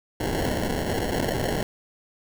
white noise with sample-and-hold, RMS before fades -26 dBFS, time 0.2-1.63 s, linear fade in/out 5 ms, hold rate 1225 Hz, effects none

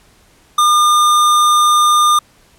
square tone, 1208 Hz, D6, 48 cents sharp, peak -9 dBFS, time 0.58-2.19 s, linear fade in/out 5 ms, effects pink hiss -50 dBFS RMS until 2.58 s + low-pass 12000 Hz 12 dB/octave

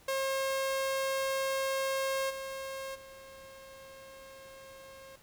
sawtooth tone with level steps, 537 Hz, C5, 45 cents sharp, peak -26 / -34 / -45 dBFS, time 0.08-5.16 s, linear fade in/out 5 ms, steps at 2.29 / 2.94 s, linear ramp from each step 20 ms, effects pink hiss -60 dBFS RMS until 5.22 s

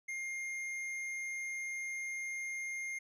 sine tone with hard clipping, 2121 Hz, C7, 23 cents sharp, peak -39 dBFS, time 0.08-2.99 s, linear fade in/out 10 ms, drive 8 dB, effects none

